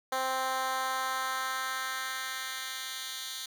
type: tone with high-pass filter sweep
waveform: 10% pulse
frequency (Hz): 261.6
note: C4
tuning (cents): 0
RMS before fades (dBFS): -34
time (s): 0.12-3.46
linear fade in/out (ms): 5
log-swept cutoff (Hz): 610 to 3500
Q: 1.3
effects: none